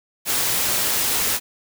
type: noise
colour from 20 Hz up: white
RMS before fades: -21 dBFS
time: 0.25-1.4 s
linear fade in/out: 50 ms
effects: none